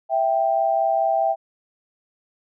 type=tone pair together; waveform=sine; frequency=659.3 / 784 Hz; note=E5 / G5; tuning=0 / 0 cents; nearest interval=minor third; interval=300 cents; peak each=-20 dBFS; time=0.09-1.36 s; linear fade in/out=50 ms; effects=none